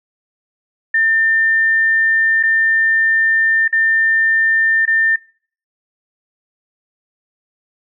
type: tone with dropouts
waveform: sine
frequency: 1800 Hz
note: A6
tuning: 39 cents sharp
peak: -11 dBFS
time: 0.94-5.16 s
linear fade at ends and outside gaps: 5 ms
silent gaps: 2.429-2.434 / 3.679-3.726 / 4.855-4.876 s
effects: noise-tail reverb RT60 0.5 s tail -25 dB re dry